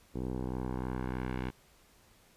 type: tone with low-pass filter sweep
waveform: 10% pulse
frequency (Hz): 63.2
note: B1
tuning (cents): +41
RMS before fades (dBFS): -36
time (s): 0.14-1.51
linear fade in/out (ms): 20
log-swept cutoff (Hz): 480 to 2700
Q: 1.1
effects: pink hiss -63 dBFS RMS until 2.36 s + resampled to 32000 Hz